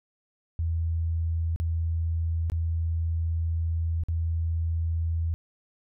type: tone with dropouts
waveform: sine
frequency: 82.41 Hz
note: E2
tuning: in tune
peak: -24 dBFS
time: 0.59-5.34 s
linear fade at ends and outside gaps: 0 ms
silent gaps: 1.561-1.6 / 2.499-2.519 / 4.036-4.085 s
effects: none